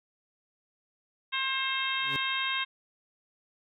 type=harmonic tone; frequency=532 Hz; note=C5; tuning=29 cents sharp; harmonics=2 / 3 / 4 / 5 / 6 / 7; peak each=-35 / -35 / -35 / -35 / -35 / -35 dBFS; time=1.32-2.65 s; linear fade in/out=20 ms
type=tone with exponential growth; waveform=20% pulse; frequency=138.59 Hz; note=C#3; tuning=in tune; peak=-28 dBFS; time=1.97-2.16 s; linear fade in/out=0 ms; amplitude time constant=41 ms
effects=none